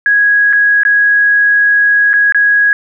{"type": "tone with dropouts", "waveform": "sine", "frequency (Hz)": 1659, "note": "G#6", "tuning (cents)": -2, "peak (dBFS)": -6, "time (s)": [0.06, 2.73], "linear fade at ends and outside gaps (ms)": 1, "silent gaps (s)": [[0.528, 0.532], [0.834, 0.851], [2.132, 2.138], [2.323, 2.346]], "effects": []}